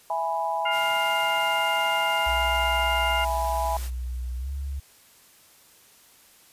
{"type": "chord", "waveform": "sine", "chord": "E major", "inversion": "none", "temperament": "equal", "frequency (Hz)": [659.3, 830.6, 987.8], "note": ["E5", "G#5", "B5"], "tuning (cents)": [0, 0, 0], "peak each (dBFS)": [-30, -27, -29], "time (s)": [0.1, 3.77], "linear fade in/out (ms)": 2}
{"type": "harmonic tone", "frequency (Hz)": 703, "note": "F5", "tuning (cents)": 11, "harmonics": [2, 3, 4], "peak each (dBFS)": [-29, -29, -29], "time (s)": [0.65, 3.25], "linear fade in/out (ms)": 10}
{"type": "noise", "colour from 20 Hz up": "white", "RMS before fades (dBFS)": -40, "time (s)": [0.7, 3.91], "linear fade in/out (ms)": 50}
{"type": "tone with pitch glide", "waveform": "sine", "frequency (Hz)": [62, 69.19], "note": ["B1", "C#2"], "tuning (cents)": [7, -3], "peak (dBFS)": -28, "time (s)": [2.26, 4.8], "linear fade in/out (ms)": 10, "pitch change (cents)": 190, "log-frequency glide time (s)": [4.38, 4.5]}
{"effects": ["white hiss -55 dBFS RMS until 6.52 s", "resampled to 32000 Hz"]}